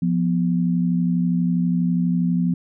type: tone pair together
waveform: sine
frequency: 174.51 / 246.8 Hz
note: F3 / B3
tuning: -1 / -1 cents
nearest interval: tritone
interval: 600 cents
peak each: -18 / -23 dBFS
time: 0.02-2.54 s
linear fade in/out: 5 ms
effects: none